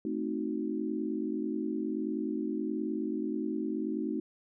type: chord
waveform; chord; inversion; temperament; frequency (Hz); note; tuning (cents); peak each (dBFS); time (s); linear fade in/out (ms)
sine; A diminished seventh; none; equal; 220 / 261.6 / 311.1 / 370; A3 / C4 / Eb4 / Gb4; 0 / 0 / 0 / 0; -36 / -37 / -34 / -38; 0.05-4.2; 2
effects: none